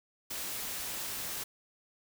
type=noise; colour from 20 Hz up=white; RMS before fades=-38 dBFS; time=0.3-1.44 s; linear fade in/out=10 ms; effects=none